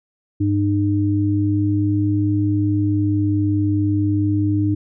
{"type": "tone pair together", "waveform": "sine", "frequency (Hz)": [101.48, 304.1], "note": ["G#2", "D#4"], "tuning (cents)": [-40, -40], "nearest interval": "octave + perfect fifth", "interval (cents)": 1900, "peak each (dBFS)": -18, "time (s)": [0.4, 4.75], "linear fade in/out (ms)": 10, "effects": []}